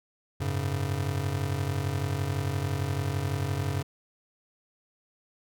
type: chord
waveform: square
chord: F# suspended second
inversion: none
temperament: just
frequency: 92.5 / 104.06 / 138.75 Hz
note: F#2 / G#2 / C#3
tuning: 0 / +4 / +2 cents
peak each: -32 / -34 / -32 dBFS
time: 0.4-3.83 s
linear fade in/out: 10 ms
effects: none